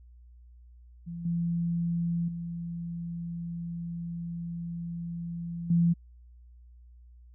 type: tone with level steps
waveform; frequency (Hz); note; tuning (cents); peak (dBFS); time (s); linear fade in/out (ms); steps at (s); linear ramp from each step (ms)
sine; 170; F3; -46; -35 / -26 / -33 / -20; 1.06-5.94; 20; 1.25 / 2.28 / 5.7; 5
effects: added 60 Hz sine -50 dBFS peak until 7.34 s